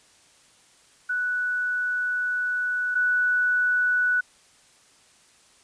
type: tone pair in turn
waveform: sine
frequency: 1480 / 1480 Hz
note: F#6 / F#6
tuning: 0 / 0 cents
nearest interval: unison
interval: 0 cents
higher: neither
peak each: -23 / -19 dBFS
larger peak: second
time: 1.09-2.95 / 2.95-4.21 s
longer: first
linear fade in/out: 10 ms
effects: white hiss -57 dBFS RMS until 5.63 s + resampled to 22050 Hz